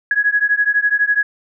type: beating tone pair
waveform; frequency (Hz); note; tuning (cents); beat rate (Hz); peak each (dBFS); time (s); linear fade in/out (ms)
sine; 1665 / 1677; G#6 / G#6; +4 / +16; 12; -16 / -16; 0.11-1.23; 2
effects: none